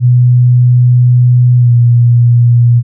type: tone with pitch glide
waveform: sine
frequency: 123.47 to 119.75 Hz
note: B2 to A#2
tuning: 0 to +47 cents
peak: -3 dBFS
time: 0-2.83 s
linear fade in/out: 50 ms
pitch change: -53 cents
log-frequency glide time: 1.57-1.72 s
effects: none